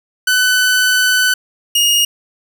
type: tone pair in turn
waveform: sawtooth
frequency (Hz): 1503 / 2859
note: F#6 / F7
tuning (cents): +27 / +40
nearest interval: major seventh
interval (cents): 1113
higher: second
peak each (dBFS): -7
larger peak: neither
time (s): 0.27-1.34 / 1.75-2.05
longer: first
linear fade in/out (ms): 5
effects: none